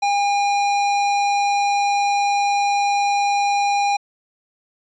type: tone with hard clipping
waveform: sine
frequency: 809 Hz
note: G#5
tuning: 46 cents flat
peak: -18 dBFS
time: 0.02-3.97 s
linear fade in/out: 10 ms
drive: 17 dB
effects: resampled to 16000 Hz